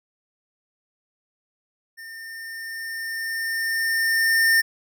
square tone with level ramp, 1811 Hz, A6, 49 cents sharp, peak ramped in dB -38 to -15 dBFS, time 1.97-4.62 s, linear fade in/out 20 ms, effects none

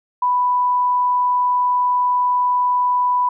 sine tone, 990 Hz, B5, 4 cents sharp, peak -14 dBFS, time 0.22-3.29 s, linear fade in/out 5 ms, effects none

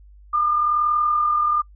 sine tone pair together, 1203.5 / 1244.5 Hz, D6 / D#6, +42 / 0 cents, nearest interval minor second, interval 58 cents, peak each -17 / -29 dBFS, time 0.33-1.62 s, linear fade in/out 10 ms, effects noise-tail reverb RT60 0.1 s tail -25 dB re dry + added 50 Hz sine -44 dBFS peak until 1.75 s

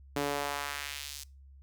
sawtooth tone with high-pass filter sweep, 143.1 Hz, D3, 45 cents flat, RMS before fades -36 dBFS, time 0.16-1.24 s, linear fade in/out 5 ms, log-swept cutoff 300 to 5700 Hz, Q 1.1, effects noise-tail reverb RT60 0.3 s tail -23 dB re dry + added 68 Hz sine -51 dBFS peak until 1.62 s

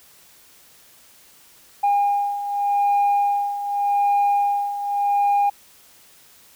sine beating tone pair, 810 / 810.85 Hz, G#5 / G#5, -43 / -42 cents, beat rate 0.85 Hz, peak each -22 / -17 dBFS, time 1.83-5.5 s, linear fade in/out 10 ms, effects tanh soft clip ceiling -13 dBFS + white hiss -51 dBFS RMS until 6.55 s

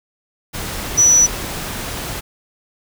sine tone in noise, 5920 Hz, F#8, in tune, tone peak -8 dBFS, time 0.97-1.27 s, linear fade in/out 20 ms, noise pink, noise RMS -26 dBFS, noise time 0.53-2.21 s, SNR +15 dB, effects none

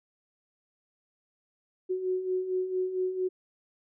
sine beating tone pair, 366.8 / 371.2 Hz, F#4 / F#4, -15 / +6 cents, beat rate 4.4 Hz, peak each -35 / -28 dBFS, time 1.89-3.29 s, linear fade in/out 20 ms, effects none

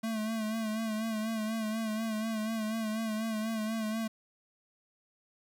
square tone with vibrato, 220 Hz, A3, in tune, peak -32 dBFS, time 0.03-4.08 s, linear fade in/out 10 ms, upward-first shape sine, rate 4.1 Hz, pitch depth 47 cents each way, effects 10-bit

